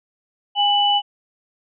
sine tone pair together, 816.2 / 2975 Hz, G#5 / F#7, -30 / +9 cents, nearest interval octave + minor seventh, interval 2239 cents, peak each -17 dBFS, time 0.55-1.02 s, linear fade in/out 50 ms, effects none

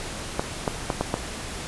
clicks, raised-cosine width 1 ms, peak -8 dBFS, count 5, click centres 0.395 / 0.678 / 0.902 / 1.01 / 1.141 s, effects pink hiss -34 dBFS RMS until 1.67 s + resampled to 24000 Hz

